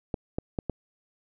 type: clicks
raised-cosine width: 2 ms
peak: -15 dBFS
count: 4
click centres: 0.142 / 0.385 / 0.588 / 0.697 s
effects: none